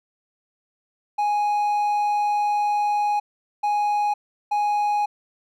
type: tone bursts at uneven times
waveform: triangle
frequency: 830 Hz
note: G#5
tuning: 1 cent flat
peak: -17 dBFS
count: 3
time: 1.18-3.2 / 3.63-4.14 / 4.51-5.06 s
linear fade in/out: 10 ms
effects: none